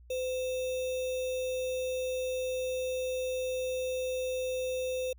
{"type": "tone with sample-and-hold", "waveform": "sine", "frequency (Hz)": 511, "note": "C5", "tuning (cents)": -41, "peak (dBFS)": -30, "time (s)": [0.1, 5.13], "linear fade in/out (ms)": 5, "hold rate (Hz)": 3150, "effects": ["added 60 Hz sine -52 dBFS peak until 5.18 s"]}